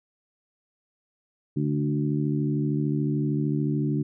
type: harmonic tone with a mistuned harmonic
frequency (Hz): 73.42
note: D2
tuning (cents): 0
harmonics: 2 / 3 / 4 / 5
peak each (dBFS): -25 / -30 / -28 / -34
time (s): 1.56-4.03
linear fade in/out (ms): 10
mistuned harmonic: 2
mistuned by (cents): -18
effects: none